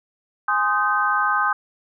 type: chord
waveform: sine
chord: Ab major seventh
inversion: none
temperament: equal with one note detuned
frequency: 830.6 / 1046.5 / 1244.5 / 1543.7 Hz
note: Ab5 / C6 / Eb6 / G6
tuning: 0 / 0 / 0 / -27 cents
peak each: -25 / -25 / -21 / -22 dBFS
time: 0.48-1.53 s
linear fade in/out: 5 ms
effects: none